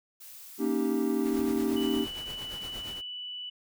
blue noise, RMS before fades -47 dBFS, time 0.2-2.05 s, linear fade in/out 10 ms
triangle chord, Eb dominant seventh, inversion second, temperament equal with one note detuned, 233.1 / 277.2 / 309.5 / 392 Hz, Bb3 / Db4 / Eb4 / G4, 0 / 0 / -9 / 0 cents, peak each -29 dBFS, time 0.58-2.07 s, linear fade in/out 50 ms
pink noise with tremolo, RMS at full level -42 dBFS, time 1.23-3.02 s, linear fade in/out 50 ms, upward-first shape triangle, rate 8.6 Hz, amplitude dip 65%
sine tone, 2968 Hz, F#7, 5 cents sharp, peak -36 dBFS, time 1.76-3.5 s, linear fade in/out 10 ms
effects none

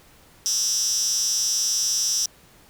10% pulse tone with high-pass filter, 220 Hz, A3, in tune, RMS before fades -23 dBFS, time 0.46-2.26 s, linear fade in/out 0 ms, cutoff 5800 Hz, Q 7.7, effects pink hiss -53 dBFS RMS until 2.69 s

